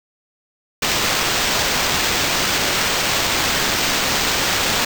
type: noise with sample-and-hold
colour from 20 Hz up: violet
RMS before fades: -19 dBFS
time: 0.82-4.85 s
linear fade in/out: 5 ms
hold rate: 11025 Hz
effects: none